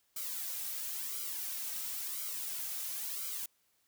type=noise with flanger; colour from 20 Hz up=blue; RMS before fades=-39 dBFS; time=0.16-3.46 s; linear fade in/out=5 ms; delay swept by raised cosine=1.1 to 2.9 ms; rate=0.97 Hz; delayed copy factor=-0.75; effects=white hiss -74 dBFS RMS until 3.87 s